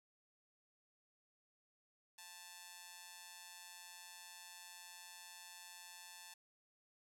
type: tone with amplitude modulation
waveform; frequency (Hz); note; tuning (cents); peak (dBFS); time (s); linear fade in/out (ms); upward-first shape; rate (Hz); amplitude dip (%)
5% pulse; 880; A5; 0; -38; 2.18-6.34; 5; sine; 179; 75
effects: none